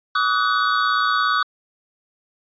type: tone cluster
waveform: square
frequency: 1146 / 1263 / 1482 Hz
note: D6 / D#6 / F#6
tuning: -43 / +26 / +2 cents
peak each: -22 dBFS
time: 0.15-1.43 s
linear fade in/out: 5 ms
effects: resampled to 11025 Hz